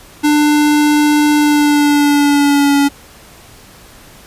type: tone with pitch glide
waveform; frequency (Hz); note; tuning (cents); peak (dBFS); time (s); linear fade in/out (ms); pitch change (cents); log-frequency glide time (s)
square; 297.4 to 282.7; D4 to C#4; +22 to +34; -9; 0.23-2.89; 20; -88; 1.36-2.77
effects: pink hiss -40 dBFS RMS until 4.26 s + resampled to 32000 Hz